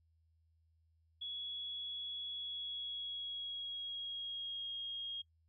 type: tone with pitch glide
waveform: sine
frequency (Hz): 3365 to 3260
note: G#7 to G#7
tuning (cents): +22 to -33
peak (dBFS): -40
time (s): 1.21-5.22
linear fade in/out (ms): 10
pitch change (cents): -55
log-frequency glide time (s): 2.32-4.73
effects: noise-tail reverb RT60 0.1 s tail -24 dB re dry + added 81 Hz sine -70 dBFS peak until 5.48 s